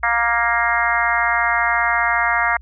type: harmonic tone with a mistuned harmonic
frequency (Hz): 234.7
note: A#3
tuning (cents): +12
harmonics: 3 / 4 / 5 / 6 / 7 / 8 / 9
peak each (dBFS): -23 / -23 / -23 / -23 / -23 / -23 / -23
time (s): 0.03-2.57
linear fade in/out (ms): 5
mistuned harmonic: 6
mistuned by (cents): -15
effects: added 60 Hz sine -38 dBFS peak until 2.61 s